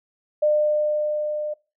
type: tone with level ramp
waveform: sine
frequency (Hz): 602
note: D5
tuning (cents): +43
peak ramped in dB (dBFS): -15 to -25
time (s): 0.42-1.54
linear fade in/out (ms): 10
effects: noise-tail reverb RT60 0.3 s tail -22 dB re dry